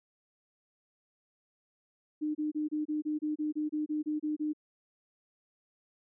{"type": "tone bursts", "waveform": "sine", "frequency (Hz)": 303.6, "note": "D#4", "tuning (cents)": -42, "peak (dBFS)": -29, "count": 14, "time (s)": [2.21, 4.534], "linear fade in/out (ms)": 20, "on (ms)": 140, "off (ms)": 28, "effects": []}